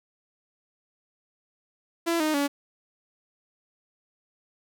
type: tone with pitch steps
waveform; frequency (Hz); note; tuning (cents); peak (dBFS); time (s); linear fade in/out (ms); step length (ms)
sawtooth; 336.3 / 309.1 / 284.2; E4 / D#4 / C#4; +35 / -11 / +43; -19; 2.06-2.48; 20; 140
effects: none